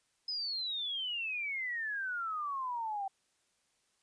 sine exponential sweep, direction down, 5110 to 767 Hz, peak -34 dBFS, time 0.28-3.08 s, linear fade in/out 5 ms, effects white hiss -75 dBFS RMS until 4.02 s + resampled to 22050 Hz

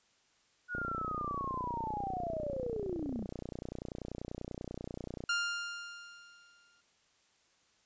sine linear sweep, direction down, 1471 to 185 Hz, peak -35 dBFS, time 0.68-3.27 s, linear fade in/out 50 ms
click train, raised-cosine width 2 ms, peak -27 dBFS, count 137, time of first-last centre 0.75-5.238 s, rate 30.3 Hz
sawtooth tone with exponential decay, 1400 Hz, F6, 4 cents sharp, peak -25 dBFS, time 5.29-6.81 s, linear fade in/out 5 ms, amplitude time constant 330 ms
effects white hiss -70 dBFS RMS until 7.85 s + resampled to 16000 Hz

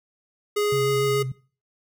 square tone, 415.3 Hz, G#4, in tune, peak -21 dBFS, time 0.56-1.23 s, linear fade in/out 10 ms
sine tone with vibrato, 133.1 Hz, C3, 30 cents sharp, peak -26 dBFS, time 0.72-1.32 s, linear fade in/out 5 ms, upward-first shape triangle, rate 6.9 Hz, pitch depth 60 cents each way
effects noise-tail reverb RT60 0.4 s tail -21 dB re dry

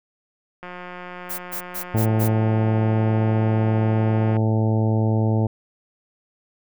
click train, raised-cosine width 0.5 ms, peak -21 dBFS, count 670, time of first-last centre 0.63-4.367 s, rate 179 Hz
violet noise bursts, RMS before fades -29 dBFS, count 5, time 1.29-2.285 s, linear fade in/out 20 ms, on 95 ms, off 130 ms
harmonic tone, 110 Hz, A2, in tune, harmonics 1 / 2 / 3 / 4 / 5 / 6 / 7 / 8, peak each -18 / -24 / -28 / -30 / -32 / -34 / -35 / -36 dBFS, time 1.94-5.47 s, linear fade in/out 5 ms
effects none

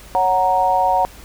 sine chord, F# major, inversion second, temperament equal, 554.4 / 740 / 932.3 Hz, C#5 / F#5 / A#5, 0 / 0 / 0 cents, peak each -22 / -16 / -17 dBFS, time 0.15-1.05 s, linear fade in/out 0 ms, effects added 50 Hz sine -40 dBFS peak until 1.24 s + pink hiss -42 dBFS RMS until 1.24 s

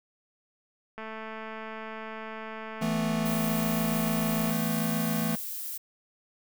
click train, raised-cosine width 0.5 ms, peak -25 dBFS, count 777, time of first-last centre 0.98-4.507 s, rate 220 Hz
square chord, E suspended fourth, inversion none, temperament equal, 164.81 / 220 / 246.9 Hz, E3 / A3 / B3, 0 / 0 / 0 cents, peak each -32 / -30 / -36 dBFS, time 2.81-5.36 s, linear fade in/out 10 ms
violet noise, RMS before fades -36 dBFS, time 3.25-5.78 s, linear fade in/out 10 ms
effects none

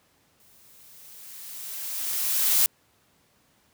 blue noise with exponential growth, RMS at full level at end -19 dBFS, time 0.4-2.66 s, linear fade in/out 1 ms, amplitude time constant 490 ms, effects pink hiss -64 dBFS RMS until 3.73 s + high-pass 80 Hz 12 dB/octave

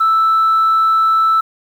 sine tone, 1319 Hz, E6, 1 cent sharp, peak -8 dBFS, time 0-1.41 s, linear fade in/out 10 ms, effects tanh soft clip ceiling -7 dBFS + 7-bit

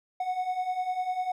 triangle beating tone pair, 729 / 739 Hz, F#5 / F#5, -26 / -2 cents, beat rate 10 Hz, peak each -32 / -27 dBFS, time 0.2-1.32 s, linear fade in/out 5 ms, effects none

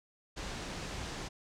pink low-pass noise, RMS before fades -41 dBFS, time 0.36-1.29 s, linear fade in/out 20 ms, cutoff 7400 Hz, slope 24 dB/octave, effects none

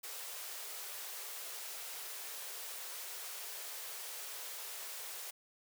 white high-pass noise, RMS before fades -45 dBFS, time 0.03-5.31 s, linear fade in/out 10 ms, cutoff 380 Hz, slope 96 dB/octave, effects none

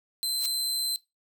sawtooth tone, 4084 Hz, C8, 43 cents flat, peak -24 dBFS, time 0.23-0.96 s, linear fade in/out 0 ms
blue noise with exponential growth, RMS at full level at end -29 dBFS, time 0.33-0.46 s, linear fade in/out 2 ms, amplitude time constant 28 ms
effects noise-tail reverb RT60 0.2 s tail -19 dB re dry

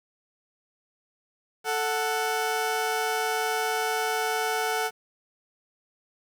20% pulse tone pair together, 441.1 / 740 Hz, A4 / F#5, +4 / 0 cents, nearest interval major sixth, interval 896 cents, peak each -23 dBFS, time 1.64-4.91 s, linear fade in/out 50 ms, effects 9-bit

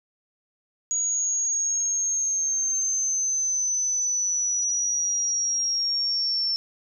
sine linear sweep, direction down, 6740 to 5400 Hz, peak -22 dBFS, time 0.91-6.56 s, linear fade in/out 0 ms, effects none

